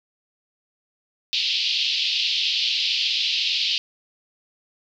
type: band-pass noise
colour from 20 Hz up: pink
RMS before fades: -23 dBFS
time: 1.33-3.78 s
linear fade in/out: 0 ms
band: 2700 to 4800 Hz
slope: 48 dB/octave
effects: none